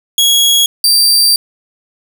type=tone pair in turn; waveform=sawtooth; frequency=3322 / 4690 Hz; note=G#7 / D8; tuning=0 / -3 cents; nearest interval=tritone; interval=597 cents; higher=second; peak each=-4 dBFS; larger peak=neither; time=0.18-0.66 / 0.84-1.36 s; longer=second; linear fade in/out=2 ms; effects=7-bit